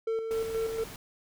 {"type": "tone with tremolo", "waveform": "triangle", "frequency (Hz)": 449, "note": "A4", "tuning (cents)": 35, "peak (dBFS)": -25, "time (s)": [0.07, 0.84], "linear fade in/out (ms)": 5, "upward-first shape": "square", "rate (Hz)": 4.2, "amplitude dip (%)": 45}
{"type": "noise", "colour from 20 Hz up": "pink", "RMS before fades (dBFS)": -44, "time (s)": [0.31, 0.96], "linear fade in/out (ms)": 2}
{"effects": []}